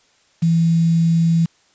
sine tone with quantisation, 165.9 Hz, E3, 11 cents sharp, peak -12 dBFS, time 0.42-1.46 s, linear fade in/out 10 ms, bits 6, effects white hiss -57 dBFS RMS until 1.74 s + resampled to 16000 Hz

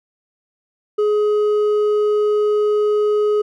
sine tone with hard clipping, 420 Hz, G#4, 19 cents sharp, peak -15 dBFS, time 0.98-3.42 s, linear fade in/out 10 ms, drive 4 dB, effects none

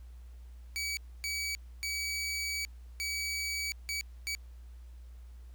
20% pulse tone bursts at uneven times, 2279 Hz, C#7, 47 cents sharp, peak -28 dBFS, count 6, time 0.76-0.97 / 1.24-1.55 / 1.83-2.65 / 3-3.72 / 3.89-4.01 / 4.27-4.35 s, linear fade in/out 0 ms, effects added 60 Hz sine -46 dBFS peak until 5.54 s + pink hiss -68 dBFS RMS until 5.54 s

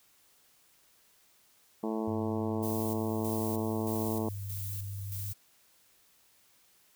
harmonic tone, 110 Hz, A2, in tune, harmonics 2 / 3 / 4 / 5 / 6 / 7 / 8 / 9 / 10, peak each -34 / -36 / -37 / -45 / -42 / -46 / -44 / -48 / -50 dBFS, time 1.83-4.29 s, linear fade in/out 5 ms
sine tone with pitch glide, 100.9 to 99.11 Hz, G#2 to G2, -49 to +20 cents, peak -36 dBFS, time 2.07-5.33 s, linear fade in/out 10 ms, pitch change -31 cents, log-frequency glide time 3.92-4.67 s
violet noise with tremolo, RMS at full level -41 dBFS, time 2.62-5.34 s, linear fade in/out 20 ms, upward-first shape square, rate 1.6 Hz, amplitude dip 60%
effects white hiss -65 dBFS RMS until 6.95 s

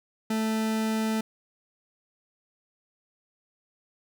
40% pulse tone, 220 Hz, A3, in tune, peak -24 dBFS, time 0.3-1.21 s, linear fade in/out 5 ms, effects none

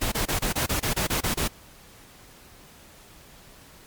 pink noise bursts, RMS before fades -25 dBFS, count 11, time 0.01-1.48 s, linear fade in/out 10 ms, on 110 ms, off 26 ms, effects pink hiss -50 dBFS RMS until 3.86 s + MP3 96 kbps

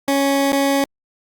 20% pulse tone with dropouts, 277.1 Hz, C#4, 1 cent flat, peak -10 dBFS, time 0.08-0.84 s, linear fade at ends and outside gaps 1 ms, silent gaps 0.521-0.529 s, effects Opus 48 kbps

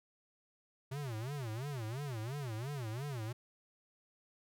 square tone with vibrato, 125.9 Hz, B2, 34 cents sharp, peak -39 dBFS, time 0.91-3.33 s, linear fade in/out 10 ms, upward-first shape sine, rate 2.9 Hz, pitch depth 270 cents each way, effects none

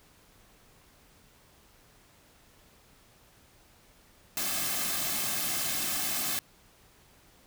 white noise with comb filter, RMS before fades -31 dBFS, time 4.37-6.39 s, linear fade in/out 0 ms, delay 2.1 ms, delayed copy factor -0.6, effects pink hiss -60 dBFS RMS until 7.46 s

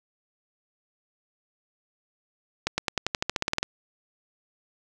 accelerating click train, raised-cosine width 0.2 ms, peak -7 dBFS, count 14, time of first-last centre 2.67-3.63 s, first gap 110 ms, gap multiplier 0.93, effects none

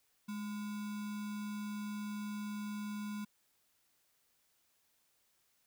sine tone with sample-and-hold, 208.8 Hz, G#3, 10 cents sharp, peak -38 dBFS, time 0.28-3.25 s, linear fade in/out 10 ms, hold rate 1225 Hz, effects white hiss -75 dBFS RMS until 5.66 s

